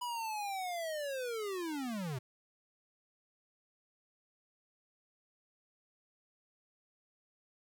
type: linear sweep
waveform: square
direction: down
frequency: 987.8 to 120 Hz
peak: -37 dBFS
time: 0.01-2.19 s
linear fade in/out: 10 ms
effects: 12-bit